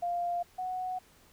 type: tone pair in turn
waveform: sine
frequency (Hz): 698.5 / 738.5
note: F5 / F#5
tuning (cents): 0 / -3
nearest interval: minor second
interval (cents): 97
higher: second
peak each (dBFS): -29 / -32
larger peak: first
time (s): 0.02-0.43 / 0.58-0.99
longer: neither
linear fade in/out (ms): 10
effects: pink hiss -61 dBFS RMS until 1.32 s